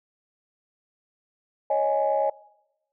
sine chord, C# suspended second, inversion none, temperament just, 554.4 / 623.7 / 831.5 Hz, C#5 / D#5 / G#5, 0 / +4 / +2 cents, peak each -24 dBFS, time 1.7-2.3 s, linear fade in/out 5 ms, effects noise-tail reverb RT60 0.9 s tail -22 dB re dry + tanh soft clip ceiling -12 dBFS

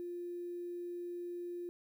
sine tone, 350 Hz, F4, 4 cents sharp, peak -39 dBFS, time 0-1.69 s, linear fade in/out 0 ms, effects 11-bit

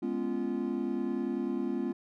triangle chord, C# dominant seventh, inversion second, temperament equal with one note detuned, 207.7 / 246.9 / 277.2 / 345.4 Hz, G#3 / B3 / C#4 / E#4, 0 / 0 / 0 / -19 cents, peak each -35 / -32 / -34 / -33 dBFS, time 0.02-1.93 s, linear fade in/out 10 ms, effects none

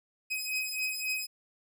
sawtooth beating tone pair, 2524 / 2527.7 Hz, D#7 / D#7, +24 / +27 cents, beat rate 3.7 Hz, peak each -31 dBFS, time 0.3-1.27 s, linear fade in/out 20 ms, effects none

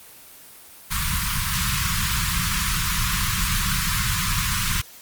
pink band-stop noise, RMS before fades -23 dBFS, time 0.9-4.82 s, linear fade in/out 20 ms, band 200 to 980 Hz, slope 96 dB/octave, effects white hiss -45 dBFS RMS until 5.01 s + Opus 24 kbps

